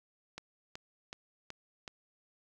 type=click train; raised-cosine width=0.2 ms; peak=-25 dBFS; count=5; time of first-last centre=0.38-1.878 s; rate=2.67 Hz; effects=none